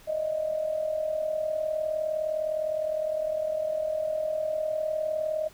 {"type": "tone with amplitude modulation", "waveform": "sine", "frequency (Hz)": 622.3, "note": "D#5", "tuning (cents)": 0, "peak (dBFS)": -23, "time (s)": [0.07, 5.49], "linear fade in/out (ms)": 20, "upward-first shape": "sine", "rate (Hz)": 39.7, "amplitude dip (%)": 65, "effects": ["pink hiss -54 dBFS RMS until 5.53 s"]}